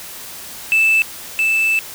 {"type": "tone pair in turn", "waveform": "triangle", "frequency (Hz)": [2637, 2637], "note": ["E7", "E7"], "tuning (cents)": [0, 0], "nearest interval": "unison", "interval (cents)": 0, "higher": "neither", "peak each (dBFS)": [-8, -11], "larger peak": "first", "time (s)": [[0.72, 1.02], [1.39, 1.79]], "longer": "second", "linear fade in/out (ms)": 0, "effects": ["tanh soft clip ceiling -6 dBFS", "white hiss -33 dBFS RMS until 1.94 s"]}